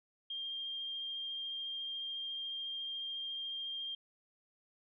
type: tone with vibrato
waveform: sine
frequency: 3201 Hz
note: G7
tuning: 36 cents sharp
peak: -38 dBFS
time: 0.3-3.95 s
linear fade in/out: 5 ms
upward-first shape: sine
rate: 14 Hz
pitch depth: 11 cents each way
effects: none